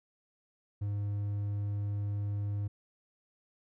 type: tone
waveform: triangle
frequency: 102.1 Hz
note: G#2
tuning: 29 cents flat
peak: -29 dBFS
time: 0.81-2.68 s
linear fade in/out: 10 ms
effects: none